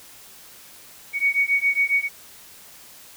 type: beating tone pair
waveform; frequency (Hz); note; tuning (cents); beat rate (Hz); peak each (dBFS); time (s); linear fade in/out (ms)
sine; 2233 / 2240.3; C#7 / C#7; +12 / +18; 7.3; -21; 1.13-2.09; 50
effects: white hiss -46 dBFS RMS until 3.16 s